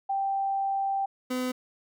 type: tone pair in turn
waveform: sine / 30% pulse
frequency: 784 / 253.3 Hz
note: G5 / B3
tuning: 0 / +44 cents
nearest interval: octave + minor sixth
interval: 1956 cents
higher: first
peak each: -25 dBFS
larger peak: neither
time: 0.09-1.06 / 1.3-1.52 s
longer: first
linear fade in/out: 10 ms
effects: none